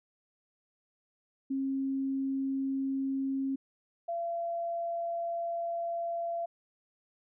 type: tone pair in turn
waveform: sine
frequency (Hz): 270 / 680.4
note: C#4 / F5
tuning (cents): -45 / -45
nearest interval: octave + major third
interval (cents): 1600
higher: second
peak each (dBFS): -29 / -31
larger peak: first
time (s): 1.5-3.56 / 4.08-6.46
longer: second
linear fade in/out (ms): 10
effects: none